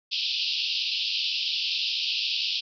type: band-pass noise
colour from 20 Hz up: pink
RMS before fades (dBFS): -28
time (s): 0.11-2.61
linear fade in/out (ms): 20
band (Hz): 2600 to 5200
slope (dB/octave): 96
effects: none